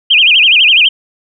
sine tone with vibrato, 2794 Hz, F7, in tune, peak -4 dBFS, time 0.1-0.89 s, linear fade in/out 10 ms, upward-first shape sine, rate 12 Hz, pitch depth 250 cents each way, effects none

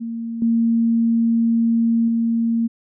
sine tone with level steps, 230 Hz, A#3, 23 cents flat, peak -24 / -14 / -16 dBFS, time 0-2.68 s, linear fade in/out 20 ms, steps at 0.42 / 2.08 s, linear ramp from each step 2 ms, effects none

